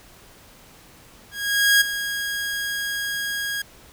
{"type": "tone with ADSR envelope", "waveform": "sawtooth", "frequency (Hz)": 1640, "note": "G#6", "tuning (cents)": -22, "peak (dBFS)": -9, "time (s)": [1.31, 3.62], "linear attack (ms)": 500, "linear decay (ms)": 13, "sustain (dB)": -12, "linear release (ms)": 5, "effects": ["pink hiss -49 dBFS RMS until 3.92 s"]}